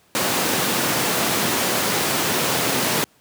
pink high-pass noise, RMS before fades -21 dBFS, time 0.15-3.04 s, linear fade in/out 0 ms, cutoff 160 Hz, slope 12 dB/octave, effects pink hiss -57 dBFS RMS until 3.2 s + high-pass 100 Hz 12 dB/octave

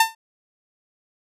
sawtooth tone with exponential decay, 898 Hz, A5, 35 cents sharp, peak -6 dBFS, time 0-0.15 s, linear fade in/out 5 ms, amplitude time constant 31 ms, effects resampled to 32000 Hz

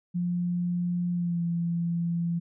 sine tone with pitch glide, 175.9 to 170.1 Hz, F3 to F3, +13 to -45 cents, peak -25 dBFS, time 0.14-2.4 s, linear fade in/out 20 ms, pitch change -58 cents, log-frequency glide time 1.12-1.43 s, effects none

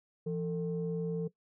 sine tone pair together, 168.17 / 448.4 Hz, E3 / A4, +35 / +33 cents, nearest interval octave + perfect fourth, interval 1698 cents, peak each -33 / -33 dBFS, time 0.26-1.28 s, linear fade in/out 10 ms, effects noise-tail reverb RT60 0.1 s tail -18 dB re dry + tanh soft clip ceiling -25 dBFS

